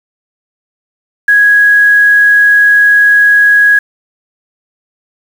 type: tone with quantisation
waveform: sine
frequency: 1661.2 Hz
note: G#6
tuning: in tune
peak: -3 dBFS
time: 1.28-3.79 s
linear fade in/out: 5 ms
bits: 5
effects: none